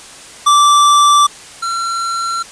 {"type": "tone pair in turn", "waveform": "square", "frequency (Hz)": [1168, 1360.3], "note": ["D6", "F6"], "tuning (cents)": [-10, -46], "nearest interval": "minor third", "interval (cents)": 264, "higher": "second", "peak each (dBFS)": [-7, -17], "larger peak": "first", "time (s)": [[0.46, 1.27], [1.62, 2.43]], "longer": "neither", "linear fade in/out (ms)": 10, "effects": ["white hiss -35 dBFS RMS until 2.51 s", "resampled to 22050 Hz"]}